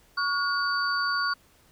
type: tone cluster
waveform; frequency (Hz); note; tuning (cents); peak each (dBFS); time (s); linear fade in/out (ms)
sine; 1125 / 1437 / 4584; C#6 / F6 / D8; +25 / +49 / -43; -28 / -27 / -31; 0.17-1.34; 10
effects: pink hiss -60 dBFS RMS until 1.71 s

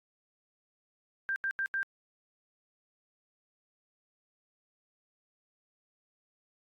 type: tone bursts at uneven times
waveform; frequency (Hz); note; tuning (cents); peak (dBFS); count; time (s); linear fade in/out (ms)
sine; 1582; G6; +15; -29; 4; 1.29-1.36 / 1.44-1.51 / 1.59-1.66 / 1.74-1.83; 0
effects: AAC 64 kbps

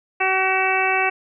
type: harmonic tone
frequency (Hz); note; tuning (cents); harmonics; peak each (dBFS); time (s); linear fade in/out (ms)
379; F#4; +42; 1 / 2 / 3 / 4 / 5 / 6 / 7; -26 / -22 / -27 / -26 / -27 / -24 / -23; 0.2-1.1; 10
effects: none

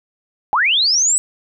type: linear sweep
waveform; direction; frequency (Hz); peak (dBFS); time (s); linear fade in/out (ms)
sine; up; 755 to 8080; -12; 0.53-1.18; 0
effects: none

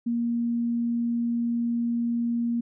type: tone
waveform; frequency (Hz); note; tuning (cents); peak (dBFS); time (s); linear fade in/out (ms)
sine; 235.4; A#3; +17; -23; 0.06-2.61; 10
effects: none

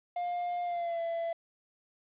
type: tone with pitch glide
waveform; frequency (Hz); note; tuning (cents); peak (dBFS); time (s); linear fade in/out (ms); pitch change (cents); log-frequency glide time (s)
triangle; 706 to 670.6; F5 to E5; +19 to +30; -29; 0.16-1.33; 5; -89; 0.64-1
effects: resampled to 8000 Hz + 10-bit

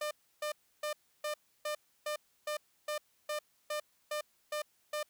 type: tone bursts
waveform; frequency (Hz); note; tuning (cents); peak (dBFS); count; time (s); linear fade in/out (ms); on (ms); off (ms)
sawtooth; 600; D5; +37; -30; 13; 0.01-5.03; 5; 100; 310
effects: white hiss -72 dBFS RMS until 5.09 s

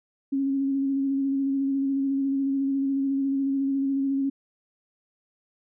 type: tone with vibrato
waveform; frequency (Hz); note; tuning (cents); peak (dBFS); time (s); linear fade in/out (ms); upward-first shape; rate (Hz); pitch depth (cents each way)
sine; 273.3; C#4; -24; -22; 0.32-4.3; 10; square; 14; 17
effects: none

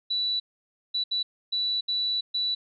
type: tone bursts at uneven times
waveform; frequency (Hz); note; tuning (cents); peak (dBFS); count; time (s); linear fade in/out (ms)
sine; 3951; B7; 0; -24; 6; 0.1-0.4 / 0.94-1.04 / 1.11-1.23 / 1.52-1.81 / 1.88-2.21 / 2.34-2.55; 10
effects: none

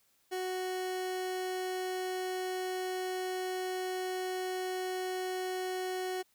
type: tone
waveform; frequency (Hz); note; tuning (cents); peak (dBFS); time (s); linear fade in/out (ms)
30% pulse; 370; F#4; 0; -31; 0.31-6.23; 20
effects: white hiss -71 dBFS RMS until 6.34 s

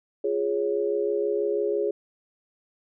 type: chord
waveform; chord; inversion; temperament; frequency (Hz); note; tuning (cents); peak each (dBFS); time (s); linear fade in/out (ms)
sine; Db major; first; equal; 349.2 / 415.3 / 554.4; F4 / Ab4 / Db5; 0 / 0 / 0; -30 / -24 / -30; 0.24-1.91; 5
effects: none

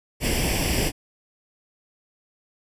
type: noise with comb filter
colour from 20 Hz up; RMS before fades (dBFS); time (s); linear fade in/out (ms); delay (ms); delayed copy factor
pink; -23; 0.2-0.92; 50; 0.38; +0.75
effects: resampled to 32000 Hz

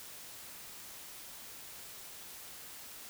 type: silence
effects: white hiss -49 dBFS RMS until 3.09 s

